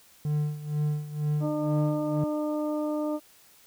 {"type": "tone with tremolo", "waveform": "triangle", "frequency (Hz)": 149.5, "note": "D3", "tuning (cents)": 31, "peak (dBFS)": -21, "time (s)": [0.25, 2.24], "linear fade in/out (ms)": 2, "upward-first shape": "sine", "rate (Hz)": 2.1, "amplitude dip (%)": 80}
{"type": "harmonic tone", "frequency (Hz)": 301.9, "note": "D4", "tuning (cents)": 48, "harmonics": [1, 2, 3, 4], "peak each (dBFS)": [-28, -31, -41, -42], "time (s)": [1.4, 3.2], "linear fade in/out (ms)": 50}
{"effects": ["white hiss -57 dBFS RMS until 3.66 s"]}